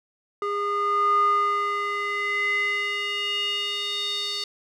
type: tone with band-pass filter sweep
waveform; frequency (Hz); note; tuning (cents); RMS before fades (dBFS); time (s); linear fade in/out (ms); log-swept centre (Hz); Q
square; 408; G#4; -31; -25; 0.42-4.44; 2; 910 to 4200; 5.3
effects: none